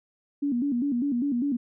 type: tone with vibrato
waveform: sine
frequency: 261.6 Hz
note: C4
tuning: in tune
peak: -23 dBFS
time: 0.42-1.57 s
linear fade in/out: 10 ms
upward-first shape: square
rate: 5 Hz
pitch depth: 150 cents each way
effects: none